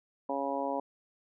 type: harmonic tone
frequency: 138.59 Hz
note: C#3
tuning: in tune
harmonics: 2 / 3 / 4 / 5 / 6 / 7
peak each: -37 / -41 / -35 / -38 / -38 / -37 dBFS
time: 0.29-0.8 s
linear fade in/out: 5 ms
effects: none